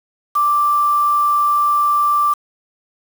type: tone with quantisation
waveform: sine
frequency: 1174.7 Hz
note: D6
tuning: in tune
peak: -12 dBFS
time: 0.35-2.34 s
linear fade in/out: 10 ms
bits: 5
effects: none